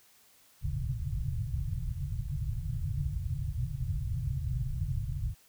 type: low-pass noise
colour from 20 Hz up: white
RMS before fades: -33 dBFS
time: 0.61-5.35 s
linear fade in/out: 50 ms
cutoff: 150 Hz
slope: 96 dB/octave
effects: white hiss -62 dBFS RMS until 5.48 s